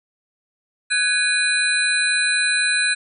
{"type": "tone cluster", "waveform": "sine", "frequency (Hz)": [1503, 1667, 2459, 4024, 8100], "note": ["F#6", "G#6", "D#7", "B7", "B8"], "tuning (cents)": [27, 6, -21, 32, 43], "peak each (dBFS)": -23, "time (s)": [0.9, 2.95], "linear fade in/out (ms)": 20, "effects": []}